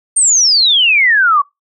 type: exponential sweep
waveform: sine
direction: down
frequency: 8930 to 1104 Hz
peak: -7 dBFS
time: 0.16-1.42 s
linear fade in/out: 10 ms
effects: noise-tail reverb RT60 0.2 s tail -26 dB re dry